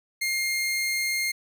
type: tone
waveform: sawtooth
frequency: 2123 Hz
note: C7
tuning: 25 cents sharp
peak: -21 dBFS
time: 0.21-1.32 s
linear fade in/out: 10 ms
effects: none